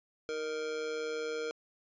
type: tone with amplitude modulation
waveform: square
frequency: 465.8 Hz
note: A#4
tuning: 1 cent flat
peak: -32 dBFS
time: 0.29-1.51 s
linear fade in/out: 0 ms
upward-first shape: sine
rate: 152 Hz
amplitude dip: 60%
effects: resampled to 16000 Hz